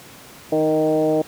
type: tone with frequency modulation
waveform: sine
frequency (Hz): 467.2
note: A#4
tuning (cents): +4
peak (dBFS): -15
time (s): 0.52-1.22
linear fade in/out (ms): 5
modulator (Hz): 155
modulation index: 1.4
effects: pink hiss -42 dBFS RMS until 1.27 s + high-pass 100 Hz 12 dB/octave